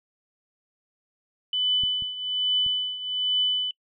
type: tone with tremolo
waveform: sine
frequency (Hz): 3000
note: F#7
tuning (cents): +23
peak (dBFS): -19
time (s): 1.53-3.71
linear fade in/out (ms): 2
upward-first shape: triangle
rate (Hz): 1.2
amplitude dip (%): 80
type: clicks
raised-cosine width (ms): 5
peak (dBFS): -26 / -31 / -32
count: 3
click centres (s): 1.836 / 2.023 / 2.664
effects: noise-tail reverb RT60 0.1 s tail -26 dB re dry

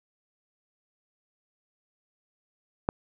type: click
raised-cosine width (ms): 1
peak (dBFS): -10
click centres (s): 2.889
effects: none

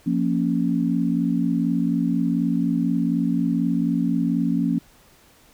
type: chord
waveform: sine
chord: Bb minor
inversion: second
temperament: equal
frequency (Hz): 174.61 / 233.1 / 277.2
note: F3 / Bb3 / Db4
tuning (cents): 0 / 0 / 0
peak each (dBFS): -23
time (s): 0.06-4.79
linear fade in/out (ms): 10
effects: pink hiss -54 dBFS RMS until 5.53 s

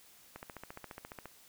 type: click train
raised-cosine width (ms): 0.5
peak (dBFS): -29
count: 14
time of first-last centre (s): 0.36-1.257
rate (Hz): 14.5
effects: white hiss -60 dBFS RMS until 1.48 s

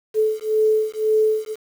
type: beating tone pair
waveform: sine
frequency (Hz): 432.7 / 434.6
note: A4 / A4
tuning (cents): -29 / -21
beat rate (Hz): 1.9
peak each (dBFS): -19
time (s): 0.14-1.56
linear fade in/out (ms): 50
effects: 7-bit

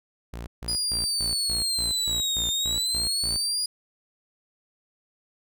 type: tone bursts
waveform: sawtooth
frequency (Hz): 58.27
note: A#1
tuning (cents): 0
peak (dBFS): -30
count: 11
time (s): 0.33-3.37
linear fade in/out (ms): 5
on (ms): 140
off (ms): 150
type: linear two-way sweep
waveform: 30% pulse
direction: down then up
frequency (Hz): 4937 to 3622 to 4900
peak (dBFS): -21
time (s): 0.68-3.66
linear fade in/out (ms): 5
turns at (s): 2.48
effects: none

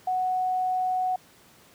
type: tone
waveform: sine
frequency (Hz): 740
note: F#5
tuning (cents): 0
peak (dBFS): -23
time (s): 0.07-1.16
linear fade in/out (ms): 5
effects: pink hiss -55 dBFS RMS until 1.74 s + high-pass 100 Hz 12 dB/octave

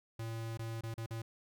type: tone with dropouts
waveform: square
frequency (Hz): 113.6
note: A#2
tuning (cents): -44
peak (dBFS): -39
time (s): 0.19-1.22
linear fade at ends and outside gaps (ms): 5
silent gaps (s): 0.574-0.591 / 0.81-0.834 / 0.941-0.978 / 1.062-1.107
effects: none

